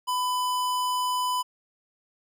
square tone, 1000 Hz, B5, 21 cents sharp, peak -25 dBFS, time 0.07-1.43 s, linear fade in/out 20 ms, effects none

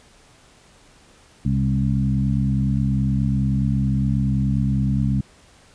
harmonic tone with a mistuned harmonic, 67.3 Hz, C2, 49 cents sharp, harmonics 1 / 2 / 3 / 4, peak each -25 / -20 / -22 / -29 dBFS, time 1.45-5.21 s, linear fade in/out 5 ms, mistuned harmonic 2, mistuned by -29 cents, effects pink hiss -52 dBFS RMS until 5.74 s + resampled to 22050 Hz

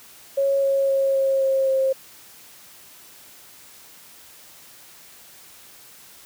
sine tone with pitch steps, 551 / 547.2 / 543.4 / 539.7 / 535.9 / 532.2 Hz, C#5 / C#5 / C#5 / C#5 / C5 / C5, -11 / -23 / -35 / -46 / +41 / +29 cents, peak -17 dBFS, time 0.37-1.93 s, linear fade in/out 10 ms, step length 260 ms, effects white hiss -47 dBFS RMS until 6.25 s + high-pass 60 Hz 12 dB/octave

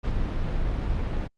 brown noise, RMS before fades -26 dBFS, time 0.03-1.28 s, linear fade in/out 20 ms, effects low-pass 4000 Hz 12 dB/octave + Opus 48 kbps

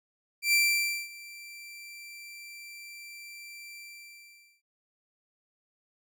sawtooth tone with ADSR envelope, 2349 Hz, D7, in tune, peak -17 dBFS, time 0.42-4.62 s, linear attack 110 ms, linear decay 550 ms, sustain -23 dB, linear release 850 ms, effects none

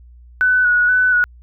sine tone with vibrato, 1480 Hz, F#6, in tune, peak -11 dBFS, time 0.41-1.24 s, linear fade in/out 0 ms, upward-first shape square, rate 2.1 Hz, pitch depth 23 cents each way, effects added 60 Hz sine -40 dBFS peak until 1.42 s

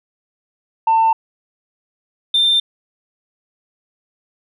sine tone pair in turn, 897 / 3588 Hz, A5 / A7, +33 / +33 cents, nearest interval 2 octaves, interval 2400 cents, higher second, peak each -9 / -10 dBFS, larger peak first, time 0.87-1.13 / 2.34-2.6 s, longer neither, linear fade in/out 5 ms, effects tanh soft clip ceiling -8 dBFS

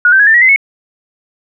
sine tone with pitch steps, 1450 / 1554.1 / 1665.6 / 1785.2 / 1913.3 / 2051 / 2198 Hz, F#6 / G6 / G#6 / A6 / A#6 / C7 / C#7, -35 / -15 / +5 / +25 / +45 / -35 / -15 cents, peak -4 dBFS, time 0.05-0.561 s, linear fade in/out 2 ms, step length 73 ms, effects none

